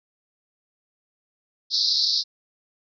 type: band-pass noise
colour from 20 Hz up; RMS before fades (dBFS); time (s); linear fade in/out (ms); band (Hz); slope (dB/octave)
pink; -22; 1.7-2.24; 50; 3900 to 5300; 96
effects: none